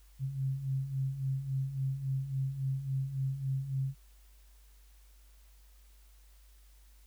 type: beating tone pair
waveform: sine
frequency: 131.7 / 135.3 Hz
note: C3 / C#3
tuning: +12 / -42 cents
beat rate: 3.6 Hz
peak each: -38 / -32 dBFS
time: 0.19-3.95 s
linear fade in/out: 50 ms
effects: added 50 Hz sine -56 dBFS peak until 7.06 s + white hiss -67 dBFS RMS until 7.06 s